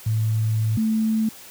sine tone pair in turn, 110 / 220 Hz, A2 / A3, 0 / 0 cents, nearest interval octave, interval 1200 cents, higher second, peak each -18 dBFS, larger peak neither, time 0.06-0.77 / 0.77-1.29 s, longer first, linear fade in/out 5 ms, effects white hiss -43 dBFS RMS until 1.5 s + high-pass 60 Hz 12 dB/octave

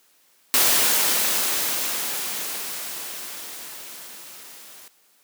white noise with level ramp, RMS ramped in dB -17 to -45 dBFS, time 0.54-4.88 s, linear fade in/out 0 ms, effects white hiss -60 dBFS RMS until 5.23 s + high-pass 200 Hz 12 dB/octave

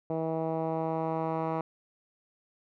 10% pulse tone with low-pass filter sweep, 161.3 Hz, E3, 37 cents flat, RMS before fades -31 dBFS, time 0.1-1.61 s, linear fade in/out 2 ms, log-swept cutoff 620 to 1200 Hz, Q 1.5, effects none

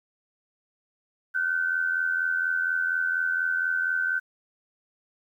sine tone pair together, 1443.8 / 1528 Hz, F#6 / G6, -43 / -45 cents, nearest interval minor second, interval 98 cents, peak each -30 / -24 dBFS, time 1.34-4.2 s, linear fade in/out 20 ms, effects 10-bit

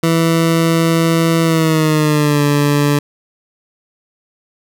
20% pulse tone with pitch glide, 164.81 to 145.14 Hz, E3 to D3, 0 to -20 cents, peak -6 dBFS, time 0.03-2.99 s, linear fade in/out 5 ms, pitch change -220 cents, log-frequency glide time 1.42-2.43 s, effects none

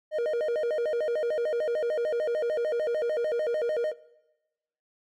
triangle tone with vibrato, 540 Hz, C#5, 45 cents flat, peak -23 dBFS, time 0.11-3.94 s, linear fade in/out 50 ms, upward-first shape square, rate 6.7 Hz, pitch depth 230 cents each way, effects noise-tail reverb RT60 1.0 s tail -20 dB re dry

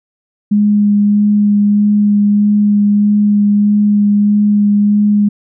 sine tone with vibrato, 206.4 Hz, G#3, 10 cents flat, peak -7 dBFS, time 0.51-5.29 s, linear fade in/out 10 ms, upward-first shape sine, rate 1.6 Hz, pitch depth 11 cents each way, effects none

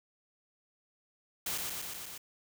white noise with echo, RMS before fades -35 dBFS, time 1.46-1.58 s, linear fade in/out 5 ms, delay 120 ms, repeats 5, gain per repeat -2 dB, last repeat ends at 2.18 s, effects none

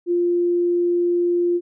sine tone, 349.2 Hz, F4, in tune, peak -16 dBFS, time 0.06-1.61 s, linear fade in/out 50 ms, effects none

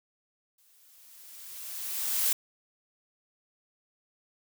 blue noise with exponential growth, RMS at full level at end -25 dBFS, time 0.58-2.33 s, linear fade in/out 5 ms, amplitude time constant 380 ms, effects none

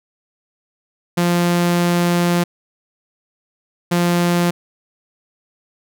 sawtooth tone bursts at uneven times, 174.1 Hz, F3, 5 cents flat, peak -10 dBFS, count 2, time 1.17-2.44 / 3.91-4.51 s, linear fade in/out 10 ms, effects none

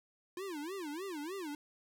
square tone with vibrato, 338.6 Hz, E4, 46 cents sharp, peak -40 dBFS, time 0.37-1.55 s, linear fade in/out 2 ms, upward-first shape sine, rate 3.3 Hz, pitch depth 280 cents each way, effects none

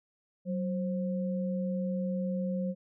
sine tone pair together, 187 / 528.9 Hz, F#3 / C5, +19 / +19 cents, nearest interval octave + tritone, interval 1800 cents, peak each -30 / -36 dBFS, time 0.45-2.75 s, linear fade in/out 50 ms, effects none

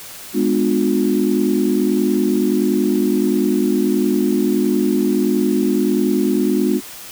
sine chord, G# diminished seventh, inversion none, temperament just, 207.7 / 249.2 / 299 / 358.8 Hz, G#3 / B3 / D4 / F4, 0 / +16 / +31 / +47 cents, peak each -19 dBFS, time 0.33-6.81 s, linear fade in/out 50 ms, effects tanh soft clip ceiling -3 dBFS + white hiss -35 dBFS RMS until 7.11 s

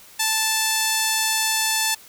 5% pulse tone, 879 Hz, A5, 2 cents flat, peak -7 dBFS, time 0.19-1.95 s, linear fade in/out 10 ms, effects white hiss -47 dBFS RMS until 2.08 s

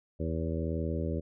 harmonic tone with a mistuned harmonic, 81.5 Hz, E2, 19 cents flat, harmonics 1 / 2 / 3 / 4 / 5 / 6 / 7, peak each -33 / -36 / -38 / -39 / -40 / -41 / -41 dBFS, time 0.19-1.21 s, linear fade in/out 20 ms, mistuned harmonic 7, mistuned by -18 cents, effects none

